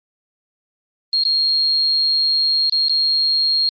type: tone with dropouts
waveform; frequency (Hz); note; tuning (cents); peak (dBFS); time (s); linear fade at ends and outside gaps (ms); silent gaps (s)
sine; 4250; C8; +26; -14; 1.13-3.69; 1; 1.236-1.251 / 2.697-2.723 / 2.884-2.895
effects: Opus 32 kbps